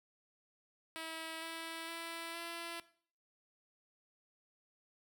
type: tone with pitch steps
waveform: 5% pulse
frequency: 323.6 / 328.1 / 332.7 / 337.3 Hz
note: E4 / E4 / E4 / E4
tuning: -32 / -8 / +16 / +40 cents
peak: -31 dBFS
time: 0.96-2.8 s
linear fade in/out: 0 ms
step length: 460 ms
effects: noise-tail reverb RT60 0.5 s tail -17 dB re dry